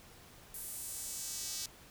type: tone with high-pass filter sweep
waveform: square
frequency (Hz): 174.61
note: F3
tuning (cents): 0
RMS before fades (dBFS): -42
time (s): 0.54-1.66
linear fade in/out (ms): 2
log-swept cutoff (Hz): 11000 to 5200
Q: 1.6
effects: pink hiss -57 dBFS RMS until 1.9 s